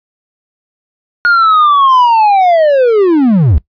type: linear sweep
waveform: triangle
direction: down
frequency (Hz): 1439 to 61.4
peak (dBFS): -3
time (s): 1.25-3.58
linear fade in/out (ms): 0
effects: noise-tail reverb RT60 0.1 s tail -20 dB re dry + resampled to 11025 Hz